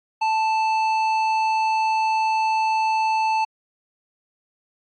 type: tone with hard clipping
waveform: sine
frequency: 880 Hz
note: A5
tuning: in tune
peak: -20 dBFS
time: 0.21-3.45 s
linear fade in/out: 10 ms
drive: 15 dB
effects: low-pass 4000 Hz 12 dB/octave + AAC 64 kbps